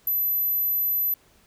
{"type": "tone", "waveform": "sine", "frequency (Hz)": 12030, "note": "F#9", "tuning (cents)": 28, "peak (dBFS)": -21, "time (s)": [0.07, 1.14], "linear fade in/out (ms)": 2, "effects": ["pink hiss -59 dBFS RMS until 1.46 s"]}